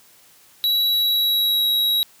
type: tone with pitch glide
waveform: square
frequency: 3906 to 3857 Hz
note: B7 to B7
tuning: -20 to -42 cents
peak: -17 dBFS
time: 0.64-2.03 s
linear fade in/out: 0 ms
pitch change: -22 cents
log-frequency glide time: 0.88-1.68 s
effects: white hiss -52 dBFS RMS until 2.2 s + high-pass 60 Hz 12 dB/octave